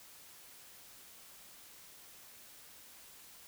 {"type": "silence", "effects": ["white hiss -56 dBFS RMS until 3.47 s"]}